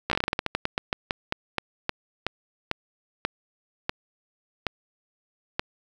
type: slowing click train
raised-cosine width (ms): 0.3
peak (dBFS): -8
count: 25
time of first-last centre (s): 0.1-5.595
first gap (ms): 14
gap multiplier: 1.2
effects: 7-bit